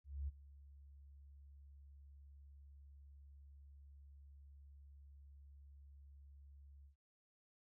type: tone with ADSR envelope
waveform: sine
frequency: 70.1 Hz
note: C#2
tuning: 20 cents sharp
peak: -38 dBFS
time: 0.04-6.96 s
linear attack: 240 ms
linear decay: 24 ms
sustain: -19 dB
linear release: 110 ms
effects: none

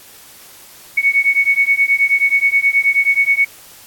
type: beating tone pair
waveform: sine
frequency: 2217 / 2226.4 Hz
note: C#7 / C#7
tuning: 0 / +7 cents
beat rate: 9.4 Hz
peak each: -14 dBFS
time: 0.97-3.45 s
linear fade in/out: 10 ms
effects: white hiss -41 dBFS RMS until 3.86 s + AAC 64 kbps

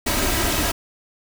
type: noise with comb filter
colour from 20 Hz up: pink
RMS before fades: -21 dBFS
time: 0.06-0.72 s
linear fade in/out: 10 ms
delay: 3.1 ms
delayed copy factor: +0.55
effects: none

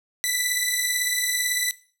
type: beating tone pair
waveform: 10% pulse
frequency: 1975.5 / 1993.5 Hz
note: B6 / B6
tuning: 0 / +16 cents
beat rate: 18 Hz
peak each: -16 dBFS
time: 0.24-1.71 s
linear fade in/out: 0 ms
effects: noise-tail reverb RT60 0.4 s tail -18 dB re dry

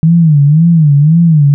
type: tone with vibrato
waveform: sine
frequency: 155.56 Hz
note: D#3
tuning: in tune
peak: -3 dBFS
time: 0.03-1.54 s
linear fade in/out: 0 ms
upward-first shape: sine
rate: 1.9 Hz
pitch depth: 160 cents each way
effects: none

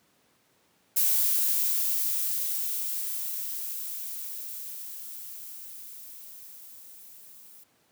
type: noise with level ramp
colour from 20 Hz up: violet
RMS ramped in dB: -23 to -51 dBFS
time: 0.96-7.64 s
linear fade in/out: 10 ms
effects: pink hiss -66 dBFS RMS until 7.91 s + high-pass 150 Hz 12 dB/octave

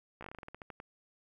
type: slowing click train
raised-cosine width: 0.5 ms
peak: -30 dBFS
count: 14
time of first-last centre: 0.21-0.801 s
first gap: 15 ms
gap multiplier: 1.17
effects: 11-bit

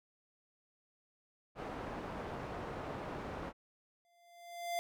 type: low-pass noise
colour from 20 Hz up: white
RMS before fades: -43 dBFS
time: 1.55-3.53 s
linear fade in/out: 50 ms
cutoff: 860 Hz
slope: 12 dB/octave
type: tone with exponential growth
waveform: square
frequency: 692 Hz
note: F5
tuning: 16 cents flat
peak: -33 dBFS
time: 4.05-4.79 s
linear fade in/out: 0 ms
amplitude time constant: 160 ms
effects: none

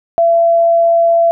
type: tone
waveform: sine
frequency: 674 Hz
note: E5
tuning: 38 cents sharp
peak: -7 dBFS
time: 0.18-1.31 s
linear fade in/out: 0 ms
effects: none

